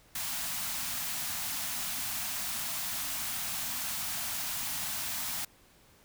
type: band-stop noise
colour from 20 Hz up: white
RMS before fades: -35 dBFS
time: 0.15-5.45 s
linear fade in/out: 5 ms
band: 290 to 620 Hz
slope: 96 dB/octave
effects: pink hiss -61 dBFS RMS until 6.04 s